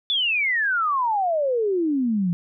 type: exponential sweep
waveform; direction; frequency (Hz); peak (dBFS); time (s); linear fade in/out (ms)
sine; down; 3520 to 167.4; -19; 0.1-2.33; 0
effects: none